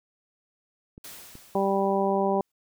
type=clicks; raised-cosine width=3 ms; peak=-31 dBFS; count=2; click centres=0.979 / 1.354 s
type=noise with exponential decay; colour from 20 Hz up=white; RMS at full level=-41 dBFS; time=1.04-2.52 s; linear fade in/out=5 ms; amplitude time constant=320 ms
type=harmonic tone; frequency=196 Hz; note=G3; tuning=in tune; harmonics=1 / 2 / 3 / 4 / 5; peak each=-28 / -26 / -28 / -28 / -31 dBFS; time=1.55-2.41 s; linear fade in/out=2 ms
effects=none